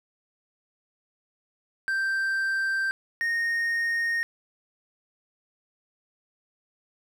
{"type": "tone pair in turn", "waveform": "triangle", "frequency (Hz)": [1568, 1852.9], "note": ["G6", "A#6"], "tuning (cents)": [0, -11], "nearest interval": "minor third", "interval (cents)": 289, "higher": "second", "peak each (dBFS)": -22, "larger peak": "neither", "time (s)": [[1.88, 2.91], [3.21, 4.23]], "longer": "first", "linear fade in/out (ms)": 0, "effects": []}